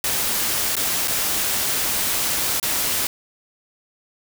white noise with dropouts, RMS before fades -22 dBFS, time 0.04-3.07 s, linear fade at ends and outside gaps 2 ms, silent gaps 0.755-0.766 / 1.075-1.08 / 2.599-2.628 s, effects none

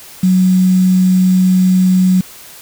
sine tone with quantisation, 185 Hz, F#3, in tune, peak -7 dBFS, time 0.23-2.21 s, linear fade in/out 5 ms, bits 5, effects white hiss -36 dBFS RMS until 2.61 s

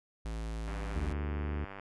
square tone, 55 Hz, A1, in tune, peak -36 dBFS, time 0.25-1.13 s, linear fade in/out 5 ms
click train, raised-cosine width 0.5 ms, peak -29 dBFS, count 111, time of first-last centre 0.68-1.797 s, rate 98.5 Hz
harmonic tone, 73.9 Hz, D2, 11 cents sharp, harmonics 1 / 2 / 3 / 4 / 5 / 6, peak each -33 / -44 / -44 / -48 / -47 / -51 dBFS, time 0.95-1.65 s, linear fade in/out 10 ms
effects resampled to 24000 Hz

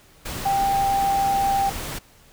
sine tone in noise, 789 Hz, G5, 11 cents sharp, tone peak -18 dBFS, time 0.45-1.7 s, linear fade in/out 10 ms, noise pink, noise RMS -31 dBFS, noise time 0.25-1.99 s, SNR +10 dB, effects pink hiss -53 dBFS RMS until 2.32 s

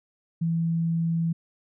sine tone, 165.8 Hz, E3, 10 cents sharp, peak -22 dBFS, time 0.41-1.33 s, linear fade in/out 10 ms, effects none

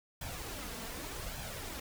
pink noise with flanger, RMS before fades -42 dBFS, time 0.21-1.8 s, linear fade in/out 5 ms, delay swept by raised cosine 1.2 to 4.5 ms, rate 0.85 Hz, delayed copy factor +0.55, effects none

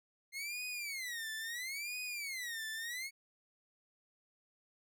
sawtooth tone with vibrato, 2093 Hz, C7, in tune, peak -36 dBFS, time 0.32-3.11 s, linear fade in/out 50 ms, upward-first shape sine, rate 0.74 Hz, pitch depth 300 cents each way, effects none

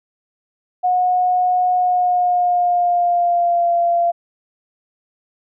sine tone with pitch glide, 727 to 689 Hz, F#5 to F5, -31 to -24 cents, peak -13 dBFS, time 0.83-4.12 s, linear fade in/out 20 ms, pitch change -93 cents, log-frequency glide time 1.75-3.72 s, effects none

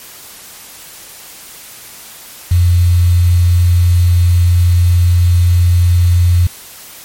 sine tone with quantisation, 87.7 Hz, F2, 8 cents sharp, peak -6 dBFS, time 2.51-6.47 s, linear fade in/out 5 ms, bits 5, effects white hiss -34 dBFS RMS until 7.04 s + MP3 64 kbps

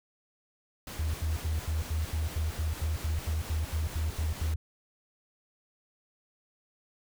pink noise with tremolo, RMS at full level -41 dBFS, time 0.87-4.54 s, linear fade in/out 2 ms, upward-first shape triangle, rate 4.3 Hz, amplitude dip 35%
sine tone bursts, 78.7 Hz, D#2, 20 cents sharp, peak -27 dBFS, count 16, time 0.99-4.56 s, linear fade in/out 5 ms, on 150 ms, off 78 ms
effects none

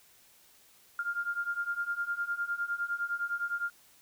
sine beating tone pair, 1396.9 / 1406.7 Hz, F6 / F6, 0 / +12 cents, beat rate 9.8 Hz, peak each -35 / -33 dBFS, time 0.99-3.7 s, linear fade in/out 2 ms, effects white hiss -61 dBFS RMS until 4.01 s

